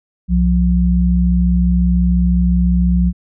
sine tone pair together, 63.5 / 177.75 Hz, B1 / F3, +49 / +31 cents, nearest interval octave + tritone, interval 1782 cents, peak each -13 dBFS, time 0.28-3.13 s, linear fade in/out 50 ms, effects none

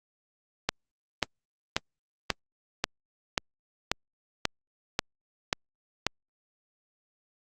click train, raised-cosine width 0.2 ms, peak -6 dBFS, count 11, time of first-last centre 0.69-6.066 s, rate 1.86 Hz, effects Opus 48 kbps

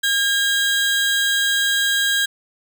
30% pulse tone pair together, 1620 / 3857 Hz, G#6 / B7, -43 / -42 cents, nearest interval octave + minor third, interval 1501 cents, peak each -15 / -20 dBFS, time 0.03-2.26 s, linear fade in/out 10 ms, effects none

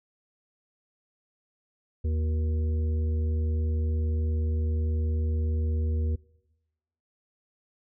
harmonic tone with a mistuned harmonic, 79.3 Hz, D#2, 33 cents sharp, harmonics 1 / 3 / 5 / 6, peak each -24 / -39 / -43 / -43 dBFS, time 2.04-6.16 s, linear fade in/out 10 ms, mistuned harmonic 5, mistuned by -93 cents, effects noise-tail reverb RT60 1.0 s tail -23 dB re dry

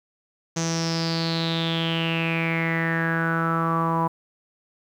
sawtooth tone with low-pass filter sweep, 164.81 Hz, E3, in tune, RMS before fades -24 dBFS, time 0.56-4.08 s, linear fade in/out 10 ms, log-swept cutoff 6300 to 980 Hz, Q 8.2, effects 9-bit

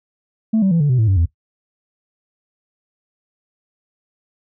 sine tone with pitch steps, 220.8 / 192.22 / 167.34 / 145.67 / 126.82 / 110.4 / 96.11 / 83.67 Hz, A3 / G3 / E3 / D3 / B2 / A2 / G2 / E2, +6 / -34 / +26 / -14 / +46 / +6 / -34 / +26 cents, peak -10 dBFS, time 0.53-1.258 s, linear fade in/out 10 ms, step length 91 ms, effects noise-tail reverb RT60 0.1 s tail -17 dB re dry + tanh soft clip ceiling -10 dBFS

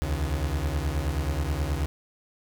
35% pulse beating tone pair, 69 / 78.4 Hz, C#2 / D#2, -7 / +14 cents, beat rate 9.4 Hz, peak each -26 / -27 dBFS, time 0.02-1.86 s, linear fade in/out 0 ms, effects none

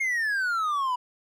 triangle exponential sweep, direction down, 2165 to 973 Hz, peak -22 dBFS, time 0-0.96 s, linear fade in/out 10 ms, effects none

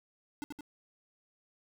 square tone with echo, 293.7 Hz, D4, in tune, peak -37 dBFS, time 0.42-0.44 s, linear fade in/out 0 ms, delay 84 ms, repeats 2, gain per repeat -3 dB, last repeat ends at 0.608 s, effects none

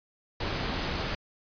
pink noise, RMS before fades -31 dBFS, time 0.4-1.15 s, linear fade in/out 5 ms, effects resampled to 11025 Hz

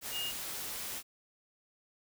sine tone in noise, 2844 Hz, F7, 31 cents sharp, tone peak -35 dBFS, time 0.11-0.33 s, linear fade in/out 50 ms, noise white, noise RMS -40 dBFS, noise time 0.01-1.03 s, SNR +2 dB, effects none

